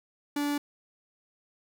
45% pulse tone, 289.8 Hz, D4, 23 cents flat, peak -27 dBFS, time 0.36-0.58 s, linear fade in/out 5 ms, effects none

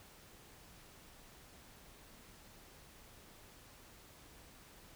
silence, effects pink hiss -59 dBFS RMS until 4.95 s

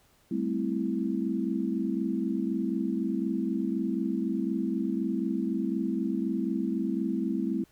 sine chord, A minor seventh, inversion third, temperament equal, 196 / 220 / 261.6 / 329.6 Hz, G3 / A3 / C4 / E4, 0 / 0 / 0 / 0 cents, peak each -32 dBFS, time 0.31-7.64 s, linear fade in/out 5 ms, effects pink hiss -64 dBFS RMS until 7.71 s

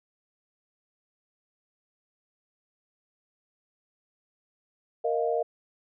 sine chord, Bb suspended fourth, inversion none, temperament equal, 466.2 / 622.3 / 698.5 Hz, Bb4 / Eb5 / F5, 0 / 0 / 0 cents, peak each -27 / -29 / -30 dBFS, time 5.04-5.43 s, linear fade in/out 10 ms, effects none

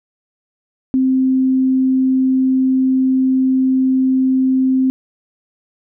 sine tone, 261.2 Hz, C4, 3 cents flat, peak -11 dBFS, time 0.94-4.9 s, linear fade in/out 0 ms, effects none

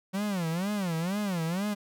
45% pulse tone with vibrato, 184 Hz, F#3, 9 cents flat, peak -28 dBFS, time 0.13-1.75 s, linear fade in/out 20 ms, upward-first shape sine, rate 2.1 Hz, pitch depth 230 cents each way, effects none

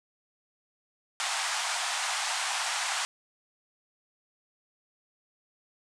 pink band-pass noise, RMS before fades -31 dBFS, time 1.2-3.05 s, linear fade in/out 0 ms, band 720 to 9400 Hz, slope 48 dB/octave, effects none

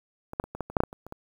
clicks, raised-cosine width 1 ms, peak -23 / -12 / -23 / -22 / -15 / -25 / -7 / -6 / -14 / -27 / -28 / -24 dBFS, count 12, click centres 0.334 / 0.399 / 0.44 / 0.55 / 0.607 / 0.7 / 0.768 / 0.804 / 0.836 / 0.929 / 1.066 / 1.124 s, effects 8-bit

